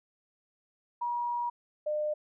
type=tone pair in turn; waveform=sine; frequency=958 / 603.5 Hz; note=A#5 / D5; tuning=+47 / +47 cents; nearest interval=minor sixth; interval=800 cents; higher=first; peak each=-29 / -28 dBFS; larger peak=second; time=1.01-1.5 / 1.86-2.14 s; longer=first; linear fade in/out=10 ms; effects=none